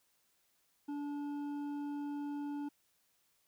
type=tone with hard clipping; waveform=sine; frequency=289.2 Hz; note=D4; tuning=27 cents flat; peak=-39 dBFS; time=0.88-2.69 s; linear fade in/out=10 ms; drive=7 dB; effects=white hiss -75 dBFS RMS until 3.47 s